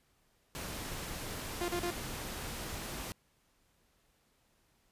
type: noise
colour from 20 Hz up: pink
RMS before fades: -41 dBFS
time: 0.55-3.12 s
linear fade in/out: 0 ms
type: tone bursts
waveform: sawtooth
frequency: 350 Hz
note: F4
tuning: 4 cents sharp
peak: -29 dBFS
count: 3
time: 1.61-1.905 s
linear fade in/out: 2 ms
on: 73 ms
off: 38 ms
effects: pink hiss -72 dBFS RMS until 4.91 s + resampled to 32000 Hz